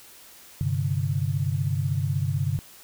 sine chord, G suspended fourth, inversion none, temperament equal, 98 / 130.81 / 146.83 Hz, G2 / C3 / D3, 0 / 0 / 0 cents, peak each -27 dBFS, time 0.61-2.59 s, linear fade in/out 0 ms, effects white hiss -49 dBFS RMS until 2.83 s

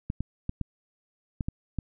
clicks, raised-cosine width 5 ms, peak -17 dBFS, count 7, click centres 0.101 / 0.206 / 0.494 / 0.613 / 1.408 / 1.485 / 1.787 s, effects none

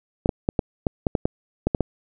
clicks, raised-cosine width 2 ms, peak -6 dBFS, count 11, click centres 0.259 / 0.292 / 0.489 / 0.592 / 0.868 / 1.068 / 1.152 / 1.255 / 1.67 / 1.748 / 1.807 s, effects none

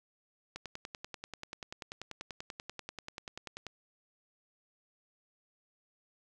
click train, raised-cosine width 0.2 ms, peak -24 dBFS, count 33, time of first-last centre 0.56-3.667 s, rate 10.3 Hz, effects none

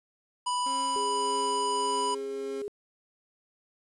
harmonic tone, 987.8 Hz, B5, in tune, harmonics 1 / 3 / 5 / 7 / 9, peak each -27 / -37 / -40 / -43 / -40 dBFS, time 0.46-2.15 s, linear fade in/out 10 ms
30% pulse tone with tremolo, 269.4 Hz, C#4, 49 cents flat, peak -36 dBFS, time 0.66-2.62 s, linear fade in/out 2 ms, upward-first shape triangle, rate 1.7 Hz, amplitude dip 45%
sine tone, 410.5 Hz, G#4, 20 cents flat, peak -32 dBFS, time 0.96-2.68 s, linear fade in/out 0 ms
effects resampled to 24000 Hz + 10-bit

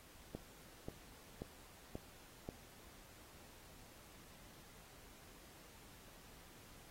click train, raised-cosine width 2 ms, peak -30 dBFS, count 5, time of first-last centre 0.35-2.489 s, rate 1.87 Hz, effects pink hiss -61 dBFS RMS until 6.9 s + AAC 48 kbps

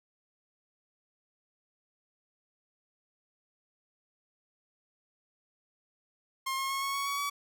sawtooth tone with pitch steps, 1066 / 1077.8 / 1089.7 / 1101.7 / 1113.8 / 1126.1 / 1138.6 Hz, C6 / C#6 / C#6 / C#6 / C#6 / C#6 / C#6, +32 / -49 / -30 / -11 / +8 / +27 / +46 cents, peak -27 dBFS, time 6.46-7.3 s, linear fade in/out 10 ms, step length 120 ms, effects none

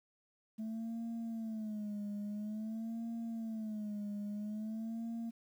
sine tone with vibrato, 217.4 Hz, A3, 21 cents flat, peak -35 dBFS, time 0.58-5.31 s, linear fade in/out 20 ms, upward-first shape sine, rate 0.49 Hz, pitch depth 100 cents each way, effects tanh soft clip ceiling -37 dBFS + 11-bit

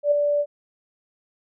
sine tone with ADSR envelope, 583 Hz, D5, 13 cents flat, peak -13 dBFS, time 0.03-0.46 s, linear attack 85 ms, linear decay 8 ms, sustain -5 dB, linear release 55 ms, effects none

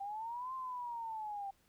sine linear two-way sweep, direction up then down, 780 to 1053 to 780 Hz, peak -39 dBFS, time 0-1.51 s, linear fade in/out 10 ms, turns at 0.54 s, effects pink hiss -72 dBFS RMS until 1.68 s

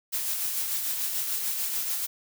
blue noise with tremolo, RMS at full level -28 dBFS, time 0.12-2.07 s, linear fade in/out 20 ms, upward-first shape sine, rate 6.8 Hz, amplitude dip 35%, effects none

